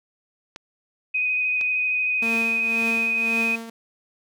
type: clicks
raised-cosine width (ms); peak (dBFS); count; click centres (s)
0.2; -19; 2; 0.561 / 1.612
type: tone with vibrato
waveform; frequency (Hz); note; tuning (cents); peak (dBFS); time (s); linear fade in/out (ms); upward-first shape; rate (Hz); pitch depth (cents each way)
sine; 2501; D#7; +8; -20; 1.14-3.56; 10; square; 13; 11
type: tone with tremolo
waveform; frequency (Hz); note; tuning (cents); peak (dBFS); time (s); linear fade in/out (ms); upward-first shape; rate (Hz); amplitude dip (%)
sawtooth; 228.1; A#3; -37; -21; 2.22-3.7; 5; triangle; 1.9; 75
effects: none